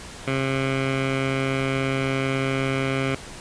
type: tone with low-pass filter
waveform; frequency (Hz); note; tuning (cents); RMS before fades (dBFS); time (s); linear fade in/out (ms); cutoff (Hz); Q
15% pulse; 134.3; C3; +46; -24; 0.27-3.15; 5; 2500; 2.8
effects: pink hiss -39 dBFS RMS until 3.4 s + resampled to 22050 Hz